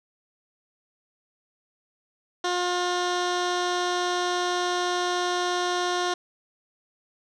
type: tone with low-pass filter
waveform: 15% pulse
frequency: 356.6 Hz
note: F4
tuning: 36 cents sharp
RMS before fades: -26 dBFS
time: 2.44-6.14 s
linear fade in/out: 5 ms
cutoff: 5100 Hz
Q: 1.9
effects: none